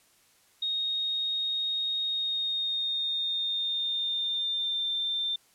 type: tone with pitch glide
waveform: sine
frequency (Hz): 3729 to 3579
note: A#7 to A7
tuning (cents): 0 to +29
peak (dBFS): -27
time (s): 0.62-5.36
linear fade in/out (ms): 5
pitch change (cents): -71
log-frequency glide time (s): 2.05-4.9
effects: white hiss -63 dBFS RMS until 5.54 s + low-pass 12000 Hz 12 dB/octave